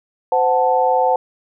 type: chord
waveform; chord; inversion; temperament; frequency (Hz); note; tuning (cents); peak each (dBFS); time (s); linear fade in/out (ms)
sine; F# diminished; second; equal with one note detuned; 514.9 / 740 / 880; C5 / F#5 / A5; -28 / 0 / 0; -17; 0.32-1.16; 2
effects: none